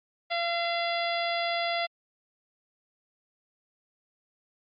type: harmonic tone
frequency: 684 Hz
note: F5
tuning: 36 cents flat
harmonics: 1 / 2 / 3 / 4 / 5 / 6 / 7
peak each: -29 / -37 / -33 / -39 / -36 / -41 / -40 dBFS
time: 0.3-1.87 s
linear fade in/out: 20 ms
effects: Opus 48 kbps